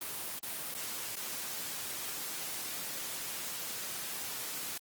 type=noise with dropouts; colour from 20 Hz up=white; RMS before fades=-39 dBFS; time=0.01-4.78 s; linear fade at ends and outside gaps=5 ms; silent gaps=0.392-0.428 / 0.743-0.747 / 1.157-1.165 s; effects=high-pass 100 Hz 12 dB/octave + Opus 24 kbps